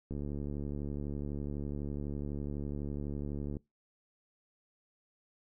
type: click train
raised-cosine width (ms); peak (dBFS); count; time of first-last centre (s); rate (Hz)
3; -26; 250; 0.11-3.568; 72
effects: noise-tail reverb RT60 0.2 s tail -23 dB re dry